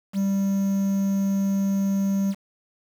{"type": "tone with quantisation", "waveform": "triangle", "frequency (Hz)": 196.2, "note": "G3", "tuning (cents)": 2, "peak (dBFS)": -18, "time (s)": [0.13, 2.35], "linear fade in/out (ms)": 50, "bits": 7, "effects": []}